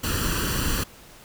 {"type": "noise with comb filter", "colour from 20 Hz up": "pink", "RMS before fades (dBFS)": -25, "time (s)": [0.03, 0.84], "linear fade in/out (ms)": 10, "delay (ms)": 0.68, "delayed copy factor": 0.7, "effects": ["pink hiss -48 dBFS RMS until 1.24 s"]}